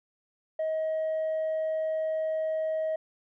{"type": "tone with tanh clipping", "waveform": "triangle", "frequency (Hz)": 633, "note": "D#5", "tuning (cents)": 30, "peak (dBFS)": -27, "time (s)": [0.59, 2.96], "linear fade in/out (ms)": 5, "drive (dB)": 6, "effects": []}